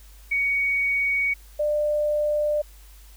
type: tone pair in turn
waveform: sine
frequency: 2241 / 596.7 Hz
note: C#7 / D5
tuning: +18 / +27 cents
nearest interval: octave + major seventh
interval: 2291 cents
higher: first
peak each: -20 dBFS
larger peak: neither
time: 0.31-1.34 / 1.59-2.62 s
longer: neither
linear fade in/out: 10 ms
effects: added 50 Hz sine -45 dBFS peak until 3.16 s + white hiss -54 dBFS RMS until 3.16 s